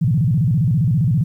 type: tone with vibrato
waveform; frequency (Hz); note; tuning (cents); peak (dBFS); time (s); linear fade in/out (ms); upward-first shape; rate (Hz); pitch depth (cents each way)
sine; 137.5; C#3; -14; -13; 0.01-1.24; 10; square; 15; 300
effects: 9-bit